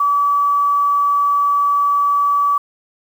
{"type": "tone with quantisation", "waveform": "sine", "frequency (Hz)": 1147, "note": "D6", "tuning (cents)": -41, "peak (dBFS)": -12, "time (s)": [0, 2.58], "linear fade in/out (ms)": 5, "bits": 7, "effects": []}